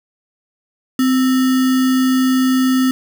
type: tone with sample-and-hold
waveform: sine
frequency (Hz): 258.6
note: C4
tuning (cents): -20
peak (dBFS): -11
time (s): 0.99-2.91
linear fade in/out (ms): 2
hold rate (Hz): 1575
effects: none